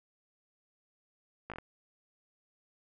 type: slowing click train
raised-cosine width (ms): 0.5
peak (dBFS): -26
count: 5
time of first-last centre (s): 1.5-1.585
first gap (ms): 17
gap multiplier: 1.15
effects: none